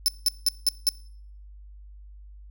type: tone bursts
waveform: sawtooth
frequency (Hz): 5274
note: E8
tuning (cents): 0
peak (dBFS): -15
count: 5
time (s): 0.06-0.89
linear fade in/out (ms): 0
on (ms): 22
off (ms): 180
effects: noise-tail reverb RT60 0.6 s tail -23 dB re dry + added 50 Hz sine -43 dBFS peak until 2.5 s